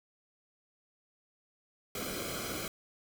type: noise with comb filter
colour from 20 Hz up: pink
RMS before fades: -38 dBFS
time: 1.95-2.68 s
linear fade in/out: 2 ms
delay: 1.1 ms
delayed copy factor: -0.8
effects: none